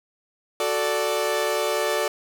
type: chord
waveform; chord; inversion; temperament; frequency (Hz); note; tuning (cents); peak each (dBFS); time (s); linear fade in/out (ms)
sawtooth; D major; first; equal; 370 / 440 / 587.3; F#4 / A4 / D5; 0 / 0 / 0; -25 / -22 / -21; 0.6-2.08; 2
effects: none